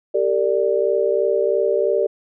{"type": "chord", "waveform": "sine", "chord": "G minor", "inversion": "none", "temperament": "equal with one note detuned", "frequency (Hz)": [392, 455, 587.3], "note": ["G4", "Bb4", "D5"], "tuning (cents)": [0, -42, 0], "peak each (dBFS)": -20, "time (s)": [0.14, 2.07], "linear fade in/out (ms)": 10, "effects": []}